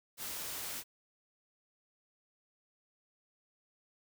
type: noise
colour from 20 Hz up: white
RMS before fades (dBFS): -41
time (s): 0.17-0.84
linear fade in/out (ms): 50
effects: none